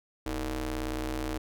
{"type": "ring-modulated tone", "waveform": "sawtooth", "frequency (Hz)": 137, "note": "C#3", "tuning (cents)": -20, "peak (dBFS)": -24, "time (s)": [0.26, 1.38], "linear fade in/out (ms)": 5, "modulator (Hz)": 176, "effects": []}